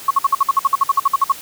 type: tone bursts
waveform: sine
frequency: 1103 Hz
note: C#6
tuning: 9 cents flat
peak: -9 dBFS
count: 16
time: 0.08-1.322 s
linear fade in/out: 5 ms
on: 27 ms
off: 54 ms
effects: white hiss -35 dBFS RMS until 1.41 s + high-pass 60 Hz 12 dB/octave